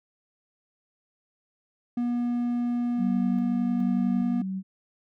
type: tone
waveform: triangle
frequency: 241 Hz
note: B3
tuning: 42 cents flat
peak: -22 dBFS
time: 1.97-4.42 s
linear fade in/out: 5 ms
type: tone with tremolo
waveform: sine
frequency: 190 Hz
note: F#3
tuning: 46 cents sharp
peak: -25 dBFS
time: 2.97-4.63 s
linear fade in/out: 50 ms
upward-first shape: square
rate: 1.2 Hz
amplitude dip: 30%
effects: none